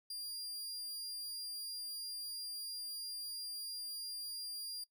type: tone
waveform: sawtooth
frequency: 4799 Hz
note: D8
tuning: 37 cents sharp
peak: -38 dBFS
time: 0.1-4.84 s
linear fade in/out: 5 ms
effects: noise-tail reverb RT60 0.1 s tail -20 dB re dry